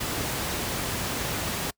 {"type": "noise", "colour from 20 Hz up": "pink", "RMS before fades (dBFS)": -29, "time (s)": [0, 1.71], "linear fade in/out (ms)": 10, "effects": ["noise-tail reverb RT60 0.1 s tail -25 dB re dry", "high-pass 60 Hz 12 dB/octave"]}